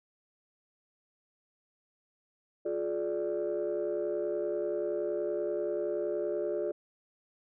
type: chord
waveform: sine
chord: D diminished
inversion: first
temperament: just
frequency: 352.4 / 422.9 / 587.3 Hz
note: F4 / Ab4 / D5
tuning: +16 / +31 / 0 cents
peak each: -33 dBFS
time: 2.65-6.72 s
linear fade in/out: 10 ms
effects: tanh soft clip ceiling -24 dBFS